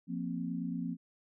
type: chord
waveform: sine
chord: F suspended fourth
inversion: none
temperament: just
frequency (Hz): 174.61 / 232.8 / 261.9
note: F3 / Bb3 / C4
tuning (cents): 0 / -2 / +2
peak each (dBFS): -37 / -39 / -38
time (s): 0.07-0.97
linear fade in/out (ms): 50
effects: none